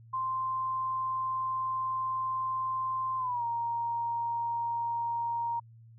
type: tone with pitch glide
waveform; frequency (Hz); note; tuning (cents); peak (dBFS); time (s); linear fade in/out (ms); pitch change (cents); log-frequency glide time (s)
sine; 1044 to 935.5; C6 to A#5; -4 to +6; -29; 0.13-5.6; 10; -190; 3.18-3.44
effects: added 114 Hz sine -51 dBFS peak until 5.98 s